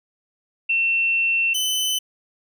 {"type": "tone pair in turn", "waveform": ["sine", "sawtooth"], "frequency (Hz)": [2700, 3031], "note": ["E7", "F#7"], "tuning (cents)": [41, 41], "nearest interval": "major second", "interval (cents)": 200, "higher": "second", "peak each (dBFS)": -17, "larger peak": "neither", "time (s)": [[0.69, 1.54], [1.54, 1.99]], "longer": "first", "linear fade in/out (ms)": 10, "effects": []}